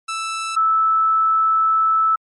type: tone pair in turn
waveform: sawtooth / sine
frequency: 1320 / 1311.6 Hz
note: E6 / E6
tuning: +2 / -9 cents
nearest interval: unison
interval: 11 cents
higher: first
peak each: -19 / -13 dBFS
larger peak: second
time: 0.08-0.56 / 0.56-2.16 s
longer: second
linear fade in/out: 10 ms
effects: MP3 48 kbps